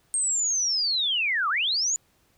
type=linear two-way sweep; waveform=sine; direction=down then up; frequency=8560 to 1121 to 7060 Hz; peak=-22 dBFS; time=0.14-1.96 s; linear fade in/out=0 ms; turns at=1.49 s; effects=pink hiss -65 dBFS RMS until 2.37 s